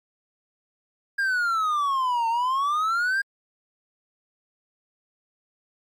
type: exponential two-way sweep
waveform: triangle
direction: down then up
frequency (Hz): 1627 to 902 to 1627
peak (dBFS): -19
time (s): 1.18-3.22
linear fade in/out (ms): 10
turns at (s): 2.28
effects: MP3 96 kbps